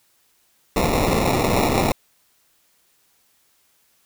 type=noise with sample-and-hold; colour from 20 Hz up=blue; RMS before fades=-19 dBFS; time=0.76-1.92 s; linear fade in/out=2 ms; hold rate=1575 Hz; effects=white hiss -62 dBFS RMS until 4.05 s